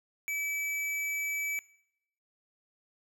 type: tone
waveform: square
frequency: 2300 Hz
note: D7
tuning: 37 cents flat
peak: -32 dBFS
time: 0.28-1.59 s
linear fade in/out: 0 ms
effects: noise-tail reverb RT60 0.7 s tail -20 dB re dry